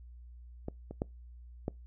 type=clicks; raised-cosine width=2 ms; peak=-23 / -28 / -18 / -19 dBFS; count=4; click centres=0.684 / 0.91 / 1.019 / 1.681 s; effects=noise-tail reverb RT60 0.2 s tail -25 dB re dry + added 60 Hz sine -48 dBFS peak until 1.86 s